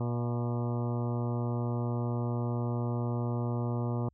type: harmonic tone with a mistuned harmonic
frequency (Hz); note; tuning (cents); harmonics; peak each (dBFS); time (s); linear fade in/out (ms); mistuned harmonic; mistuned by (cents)
120; B2; -49; 1 / 2 / 3 / 4 / 5 / 6 / 7 / 8 / 9 / 10; -30 / -36 / -40 / -42 / -44 / -46 / -47 / -48 / -49 / -50; 0-4.09; 5; 6; -38
effects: added 69 Hz sine -65 dBFS peak until 4.13 s